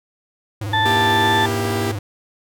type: tone with vibrato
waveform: square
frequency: 103.83 Hz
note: G#2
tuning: in tune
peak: -24 dBFS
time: 0.61-1.99 s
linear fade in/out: 5 ms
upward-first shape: square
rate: 19 Hz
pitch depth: 99 cents each way
type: harmonic tone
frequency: 880 Hz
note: A5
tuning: in tune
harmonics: 1 / 2 / 4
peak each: -17 / -20 / -23 dBFS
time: 0.73-1.46 s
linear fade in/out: 5 ms
type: chord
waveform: sawtooth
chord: E diminished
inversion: second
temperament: just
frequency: 237.3 / 329.6 / 395.6 Hz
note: Bb3 / E4 / G4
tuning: +31 / 0 / +16 cents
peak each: -22 / -23 / -19 dBFS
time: 0.85-1.92 s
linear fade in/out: 10 ms
effects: none